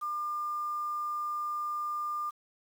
sine tone with quantisation, 1200 Hz, D6, 37 cents sharp, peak -31 dBFS, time 0.01-2.31 s, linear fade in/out 20 ms, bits 9, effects none

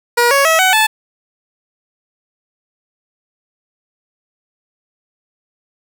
15% pulse tone with pitch steps, 478.3 / 555.8 / 645.9 / 750.5 / 872.2 Hz, A#4 / C#5 / E5 / F#5 / A5, +44 / +4 / -35 / +24 / -15 cents, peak -3 dBFS, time 0.17-0.87 s, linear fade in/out 10 ms, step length 140 ms, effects none

